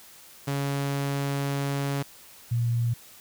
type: tone pair in turn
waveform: sawtooth / sine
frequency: 140 / 118.05 Hz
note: C#3 / A#2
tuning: +18 / +22 cents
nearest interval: minor third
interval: 296 cents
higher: first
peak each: -22 dBFS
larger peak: neither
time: 0.47-2.03 / 2.51-2.94 s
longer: first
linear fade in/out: 10 ms
effects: white hiss -50 dBFS RMS until 3.2 s